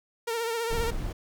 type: tone with vibrato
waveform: sawtooth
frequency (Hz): 460.3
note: A#4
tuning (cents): -22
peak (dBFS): -24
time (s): 0.27-0.91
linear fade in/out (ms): 10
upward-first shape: triangle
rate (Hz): 15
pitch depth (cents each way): 58
type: noise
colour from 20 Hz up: brown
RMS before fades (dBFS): -31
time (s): 0.7-1.13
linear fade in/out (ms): 10
effects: none